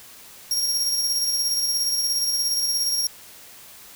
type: tone with tremolo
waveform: sawtooth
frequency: 5588 Hz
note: F8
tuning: in tune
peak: -17 dBFS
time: 0.51-3.07 s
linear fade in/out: 2 ms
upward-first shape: square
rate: 17 Hz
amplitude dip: 30%
effects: white hiss -45 dBFS RMS until 3.95 s